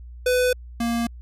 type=tone pair in turn; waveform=square; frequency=499.9 / 233.7 Hz; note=B4 / A#3; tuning=+21 / +5 cents; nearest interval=octave + minor second; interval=1316 cents; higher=first; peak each=-18 / -22 dBFS; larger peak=first; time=0.26-0.53 / 0.8-1.07 s; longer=neither; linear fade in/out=5 ms; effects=added 60 Hz sine -37 dBFS peak until 1.21 s + resampled to 32000 Hz